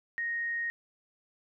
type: tone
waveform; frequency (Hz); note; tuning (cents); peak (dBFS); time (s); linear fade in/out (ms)
sine; 1866; A#6; +1; -30; 0.18-0.7; 0
effects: none